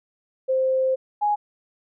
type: tone pair in turn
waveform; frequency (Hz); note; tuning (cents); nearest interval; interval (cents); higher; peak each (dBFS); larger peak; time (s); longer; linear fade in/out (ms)
sine; 523 / 831.8; C5 / G#5; -1 / +2; minor sixth; 803; second; -18; neither; 0.48-0.96 / 1.21-1.36; first; 20
effects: none